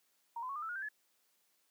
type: tone with pitch steps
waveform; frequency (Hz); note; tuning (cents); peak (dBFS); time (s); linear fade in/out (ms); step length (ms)
sine; 932.3 / 1016.7 / 1108.7 / 1209 / 1318.5 / 1437.8 / 1567.9 / 1709.8; A#5 / B5 / C#6 / D6 / E6 / F6 / G6 / G#6; 0 / +50 / 0 / +50 / 0 / +50 / 0 / +50; -38; 0.36-0.888; 5; 66
effects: white hiss -75 dBFS RMS until 1.7 s + high-pass 200 Hz 12 dB/octave